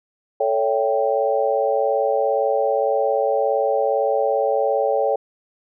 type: chord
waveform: sine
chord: A dominant seventh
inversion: none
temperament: equal with one note detuned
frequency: 440 / 561.8 / 659.3 / 784 Hz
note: A4 / C#5 / E5 / G5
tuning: 0 / +23 / 0 / 0 cents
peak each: -22 / -20 / -26 / -23 dBFS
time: 0.4-5.16 s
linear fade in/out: 5 ms
effects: none